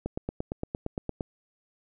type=click train; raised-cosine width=2 ms; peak=-17 dBFS; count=11; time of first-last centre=0.06-1.208 s; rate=8.71 Hz; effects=none